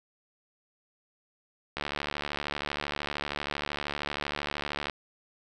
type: click train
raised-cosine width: 0.3 ms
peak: -15 dBFS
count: 229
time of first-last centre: 1.77-4.898 s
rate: 72.9 Hz
effects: none